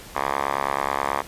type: tone with band-pass filter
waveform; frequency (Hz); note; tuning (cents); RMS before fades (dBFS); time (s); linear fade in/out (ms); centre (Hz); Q
5% pulse; 69.3; C#2; 0; -25; 0.15-1.22; 5; 1200; 3.6
effects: pink hiss -42 dBFS RMS until 1.27 s + resampled to 32000 Hz